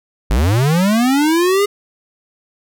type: linear sweep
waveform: square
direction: up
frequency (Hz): 44.78 to 415.3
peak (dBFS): -12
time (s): 0.3-1.66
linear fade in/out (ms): 10
effects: none